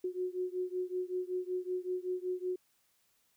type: beating tone pair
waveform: sine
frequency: 363 / 368.3 Hz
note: F#4 / F#4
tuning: -33 / -8 cents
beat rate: 5.3 Hz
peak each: -36 / -37 dBFS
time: 0.04-2.56 s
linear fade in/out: 5 ms
effects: white hiss -73 dBFS RMS until 3.36 s

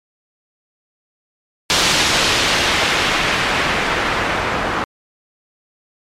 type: noise with low-pass filter sweep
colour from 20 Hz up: white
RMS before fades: -17 dBFS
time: 1.7-4.84 s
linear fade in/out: 0 ms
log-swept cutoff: 4800 to 1400 Hz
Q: 0.9
effects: MP3 64 kbps

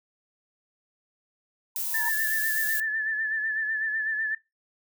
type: tone with exponential growth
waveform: sine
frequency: 940 Hz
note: A#5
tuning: 14 cents sharp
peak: -29 dBFS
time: 1.75-2.09 s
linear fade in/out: 5 ms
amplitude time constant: 73 ms
type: noise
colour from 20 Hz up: violet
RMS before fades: -30 dBFS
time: 1.76-2.8 s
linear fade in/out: 0 ms
type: tone with vibrato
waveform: sine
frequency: 1749 Hz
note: A6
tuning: 11 cents flat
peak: -25 dBFS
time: 1.94-4.35 s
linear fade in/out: 5 ms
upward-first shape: sine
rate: 8 Hz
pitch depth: 44 cents each way
effects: noise-tail reverb RT60 0.2 s tail -19 dB re dry

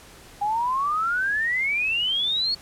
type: exponential sweep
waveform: sine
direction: up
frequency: 805 to 4431 Hz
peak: -21 dBFS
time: 0.41-2.55 s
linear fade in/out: 10 ms
effects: pink hiss -47 dBFS RMS until 2.61 s + low-pass 12000 Hz 12 dB/octave

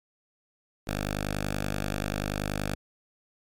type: tone with notch filter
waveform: 5% pulse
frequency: 50.4 Hz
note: G1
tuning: 49 cents sharp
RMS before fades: -31 dBFS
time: 0.87-2.75 s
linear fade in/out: 5 ms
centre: 390 Hz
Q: 1.6
effects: MP3 96 kbps

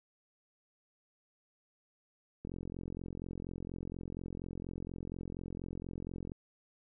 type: click train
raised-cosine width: 3 ms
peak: -29 dBFS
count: 172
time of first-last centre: 2.45-6.319 s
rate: 44.2 Hz
effects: none

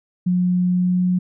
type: tone with pitch glide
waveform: sine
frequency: 180 to 181.15 Hz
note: F#3 to F#3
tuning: -47 to -36 cents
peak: -15 dBFS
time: 0.26-1.19 s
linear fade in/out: 10 ms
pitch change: +11 cents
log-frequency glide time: 0.7-1.03 s
effects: none

